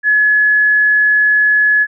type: tone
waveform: sine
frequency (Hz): 1700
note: G#6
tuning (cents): +40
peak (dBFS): -8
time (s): 0.03-1.87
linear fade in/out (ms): 50
effects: none